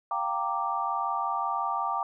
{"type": "chord", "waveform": "sine", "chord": "G minor seventh", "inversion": "third", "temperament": "equal with one note detuned", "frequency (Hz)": [698.5, 784, 925.9, 1174.7], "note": ["F5", "G5", "Bb5", "D6"], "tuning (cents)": [0, 0, -12, 0], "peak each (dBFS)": [-36, -32, -32, -30], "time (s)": [0.11, 2.03], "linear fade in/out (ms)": 2, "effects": []}